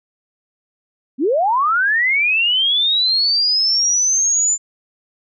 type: linear sweep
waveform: sine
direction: up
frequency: 229.3 to 7140 Hz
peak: -13 dBFS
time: 1.18-4.58 s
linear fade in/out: 50 ms
effects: none